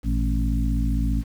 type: harmonic tone with a mistuned harmonic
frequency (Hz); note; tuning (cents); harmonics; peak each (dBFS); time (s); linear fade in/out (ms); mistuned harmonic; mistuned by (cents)
55.2; A1; +6; 1 / 2 / 3 / 4 / 5; -21 / -29 / -32 / -29 / -30; 0.03-1.24; 50; 2; +95
effects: 8-bit